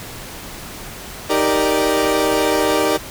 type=chord; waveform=30% pulse; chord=Eb major seventh; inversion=none; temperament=equal; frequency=311.1 / 392 / 466.2 / 587.3 Hz; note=Eb4 / G4 / Bb4 / D5; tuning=0 / 0 / 0 / 0 cents; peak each=-18 dBFS; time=1.29-2.98 s; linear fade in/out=20 ms; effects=pink hiss -33 dBFS RMS until 3.1 s